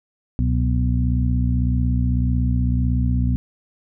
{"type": "harmonic tone with a mistuned harmonic", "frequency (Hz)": 61.74, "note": "B1", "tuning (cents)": 0, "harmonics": [1, 2, 3, 4], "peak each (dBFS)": [-19, -21, -28, -25], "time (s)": [0.39, 3.36], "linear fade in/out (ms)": 0, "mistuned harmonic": 1, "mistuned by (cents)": 150, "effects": []}